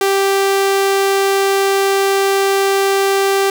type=tone; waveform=sawtooth; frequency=392 Hz; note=G4; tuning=in tune; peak=-8 dBFS; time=0.01-3.5 s; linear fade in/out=2 ms; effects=none